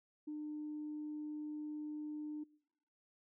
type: tone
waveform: sine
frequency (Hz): 301.5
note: D4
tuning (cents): +46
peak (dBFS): -40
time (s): 0.27-2.44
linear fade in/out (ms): 10
effects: noise-tail reverb RT60 0.9 s tail -26 dB re dry + tanh soft clip ceiling -36 dBFS